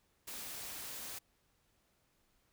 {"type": "noise", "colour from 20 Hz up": "white", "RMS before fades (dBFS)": -45, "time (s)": [0.27, 1.19], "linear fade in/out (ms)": 10, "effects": ["pink hiss -75 dBFS RMS until 2.52 s"]}